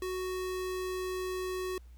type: tone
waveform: square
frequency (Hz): 370.2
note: F#4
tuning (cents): +1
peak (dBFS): -34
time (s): 0.02-1.78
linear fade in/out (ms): 2
effects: added 60 Hz sine -49 dBFS peak until 1.97 s + pink hiss -69 dBFS RMS until 1.97 s